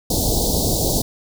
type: band-stop noise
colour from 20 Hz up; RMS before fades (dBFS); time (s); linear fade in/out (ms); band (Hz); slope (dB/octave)
pink; -19; 0.1-1.02; 5; 800 to 3900; 48
effects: none